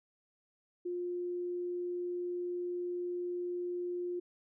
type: tone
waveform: sine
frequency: 354 Hz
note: F4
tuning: 23 cents sharp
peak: -34 dBFS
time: 0.85-4.2 s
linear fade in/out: 10 ms
effects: none